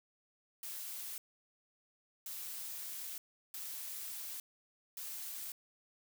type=noise bursts at uneven times; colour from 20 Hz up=blue; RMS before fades=-44 dBFS; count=4; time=0.63-1.18 / 2.26-3.18 / 3.54-4.4 / 4.97-5.52 s; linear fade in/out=2 ms; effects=none